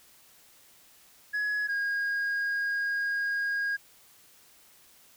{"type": "tone pair in turn", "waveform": "sine", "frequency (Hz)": [1682, 1632.2], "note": ["G#6", "G#6"], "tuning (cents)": [22, -31], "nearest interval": "minor second", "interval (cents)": 53, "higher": "first", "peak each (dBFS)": -24, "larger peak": "neither", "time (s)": [[1.33, 1.68], [1.68, 3.77]], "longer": "second", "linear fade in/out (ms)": 20, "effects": ["tanh soft clip ceiling -26 dBFS", "white hiss -58 dBFS RMS until 5.16 s"]}